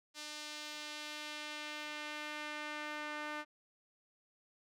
sawtooth tone with band-pass filter sweep, 300.3 Hz, D4, 39 cents sharp, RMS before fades -44 dBFS, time 0.14-3.45 s, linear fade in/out 50 ms, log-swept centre 4800 to 1600 Hz, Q 1.1, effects none

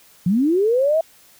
sine linear sweep, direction up, 164.81 to 663 Hz, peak -14 dBFS, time 0.26-1.01 s, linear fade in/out 5 ms, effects white hiss -51 dBFS RMS until 1.39 s

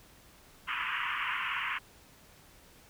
pink band-pass noise, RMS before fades -34 dBFS, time 0.67-1.79 s, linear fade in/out 20 ms, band 980 to 3000 Hz, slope 96 dB/octave, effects pink hiss -58 dBFS RMS until 2.89 s

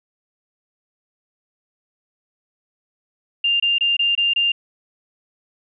sine tone bursts, 2797 Hz, F7, 2 cents sharp, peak -15 dBFS, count 6, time 3.44-4.52 s, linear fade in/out 5 ms, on 160 ms, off 24 ms, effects none

